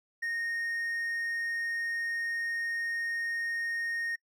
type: tone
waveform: triangle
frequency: 1853 Hz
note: A#6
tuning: 11 cents flat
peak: -29 dBFS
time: 0.22-4.16 s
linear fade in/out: 10 ms
effects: noise-tail reverb RT60 0.1 s tail -24 dB re dry